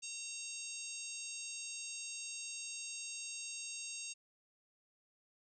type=harmonic tone with a mistuned harmonic; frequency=929 Hz; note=A#5; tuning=6 cents flat; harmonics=3 / 4 / 5 / 6 / 7 / 8 / 9; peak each=-49 / -54 / -52 / -55 / -47 / -54 / -49 dBFS; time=0.02-4.14 s; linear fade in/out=20 ms; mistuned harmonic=3; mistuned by=-32 cents; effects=none